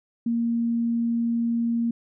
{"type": "tone", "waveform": "sine", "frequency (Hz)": 233.1, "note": "A#3", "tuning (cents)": 0, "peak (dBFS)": -21, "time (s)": [0.26, 1.91], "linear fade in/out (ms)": 5, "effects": []}